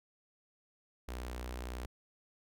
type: tone with notch filter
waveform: sawtooth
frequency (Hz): 61.74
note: B1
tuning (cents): 0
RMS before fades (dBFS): -42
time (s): 1.08-1.86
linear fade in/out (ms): 5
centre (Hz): 140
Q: 0.73
effects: none